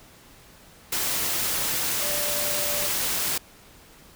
sine tone in noise, 587.3 Hz, D5, in tune, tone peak -33 dBFS, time 2.02-2.87 s, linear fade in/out 5 ms, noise white, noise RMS -26 dBFS, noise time 0.92-3.38 s, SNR -10 dB, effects pink hiss -51 dBFS RMS until 4.15 s

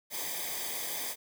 white noise with comb filter, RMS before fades -36 dBFS, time 0.1-1.16 s, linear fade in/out 50 ms, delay 0.72 ms, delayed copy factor -0.75, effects none

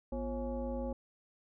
sine tone with frequency modulation, 243.9 Hz, B3, 21 cents flat, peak -34 dBFS, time 0.12-0.93 s, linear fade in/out 5 ms, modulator 297 Hz, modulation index 1.4, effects none

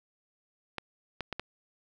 clicks, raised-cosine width 0.3 ms, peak -18 dBFS, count 4, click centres 0.783 / 1.207 / 1.327 / 1.396 s, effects 10-bit

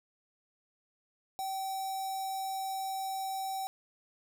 square tone with notch filter, 771 Hz, G5, 29 cents flat, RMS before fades -36 dBFS, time 1.39-3.67 s, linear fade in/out 0 ms, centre 2000 Hz, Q 0.53, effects none

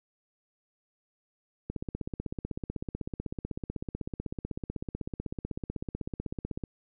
click train, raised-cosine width 3 ms, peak -21 dBFS, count 80, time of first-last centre 1.7-6.638 s, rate 16 Hz, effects none

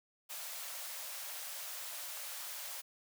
white high-pass noise, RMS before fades -44 dBFS, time 0.29-2.82 s, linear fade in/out 20 ms, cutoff 510 Hz, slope 96 dB/octave, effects none

